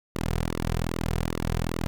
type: tone with flanger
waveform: sawtooth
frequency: 41.2 Hz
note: E1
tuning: in tune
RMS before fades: -28 dBFS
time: 0.15-1.87 s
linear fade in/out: 0 ms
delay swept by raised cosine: 1.2 to 3.6 ms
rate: 2.5 Hz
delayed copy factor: -1
effects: none